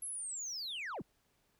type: linear sweep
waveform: sine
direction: down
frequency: 11260 to 90.5 Hz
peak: -36 dBFS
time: 0.02-1.02 s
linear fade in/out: 5 ms
effects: tanh soft clip ceiling -38 dBFS + pink hiss -75 dBFS RMS until 1.59 s